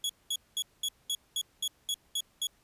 sawtooth tone bursts, 3356 Hz, G#7, 17 cents sharp, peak -26 dBFS, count 10, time 0.04-2.47 s, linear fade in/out 2 ms, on 54 ms, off 210 ms, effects pink hiss -67 dBFS RMS until 2.63 s + resampled to 32000 Hz

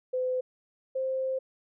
sine tone pair in turn, 509 / 525.1 Hz, C5 / C5, -48 / +6 cents, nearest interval minor second, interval 54 cents, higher second, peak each -26 / -27 dBFS, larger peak first, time 0.13-0.41 / 0.95-1.39 s, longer second, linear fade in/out 10 ms, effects none

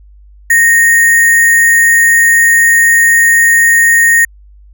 sine tone with sample-and-hold, 1856 Hz, A#6, 8 cents flat, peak -4 dBFS, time 0.5-4.25 s, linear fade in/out 5 ms, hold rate 8820 Hz, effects added 50 Hz sine -36 dBFS peak until 4.73 s

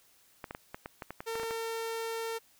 clicks, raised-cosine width 0.5 ms, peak -24 dBFS, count 12, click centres 0.442 / 0.509 / 0.549 / 0.745 / 0.859 / 1.022 / 1.106 / 1.205 / 1.355 / 1.398 / 1.433 / 1.509 s
sawtooth tone, 454 Hz, A#4, 46 cents flat, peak -30 dBFS, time 1.26-2.39 s, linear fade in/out 20 ms
effects white hiss -64 dBFS RMS until 2.59 s

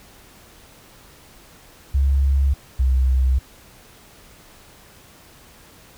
sine tone pair in turn, 68.6 / 64.75 Hz, C#2 / C2, -17 / -17 cents, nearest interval minor second, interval 100 cents, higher first, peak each -14 dBFS, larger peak neither, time 1.94-2.54 / 2.79-3.39 s, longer neither, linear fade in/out 10 ms, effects pink hiss -48 dBFS RMS until 5.97 s

